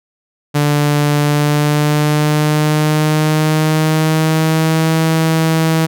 sawtooth tone with pitch glide, 146.83 to 161.05 Hz, D3 to E3, 0 to -40 cents, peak -7 dBFS, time 0.54-5.87 s, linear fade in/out 20 ms, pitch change +160 cents, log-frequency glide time 1.23-4.99 s, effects none

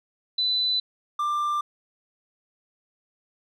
sine / triangle tone pair in turn, 3998 / 1186.6 Hz, B7 / D6, +20 / +18 cents, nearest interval octave + major sixth, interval 2102 cents, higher first, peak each -21 dBFS, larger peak neither, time 0.38-0.8 / 1.19-1.61 s, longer neither, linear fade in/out 5 ms, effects none

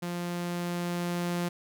sawtooth tone with level ramp, 174.61 Hz, F3, in tune, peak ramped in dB -28 to -24 dBFS, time 0.02-1.49 s, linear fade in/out 10 ms, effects none

